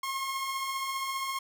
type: beating tone pair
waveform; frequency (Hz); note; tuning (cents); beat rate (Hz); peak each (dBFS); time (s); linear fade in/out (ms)
sawtooth; 1063 / 1078; C6 / C#6; +27 / -49; 15; -37 / -28; 0.03-1.39; 5
effects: none